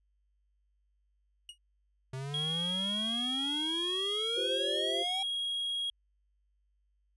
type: tone with exponential decay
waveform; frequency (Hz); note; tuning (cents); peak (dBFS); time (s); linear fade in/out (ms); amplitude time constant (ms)
45% pulse; 2878; F#7; -49; -39; 1.49-1.58; 2; 19
type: exponential sweep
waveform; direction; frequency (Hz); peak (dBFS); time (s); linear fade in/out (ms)
square; up; 129.2 to 784; -37; 2.13-5.23; 5
type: tone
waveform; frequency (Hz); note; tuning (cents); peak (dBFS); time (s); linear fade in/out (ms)
triangle; 3289; G#7; -18; -30; 2.34-5.9; 2
type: chord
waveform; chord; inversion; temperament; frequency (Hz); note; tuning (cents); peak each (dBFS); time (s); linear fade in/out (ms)
sine; F suspended second; none; equal; 349.2 / 392 / 523.3; F4 / G4 / C5; 0 / 0 / 0; -40 / -37 / -38; 4.36-5.04; 20
effects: added 50 Hz sine -70 dBFS peak until 7.16 s + resampled to 24000 Hz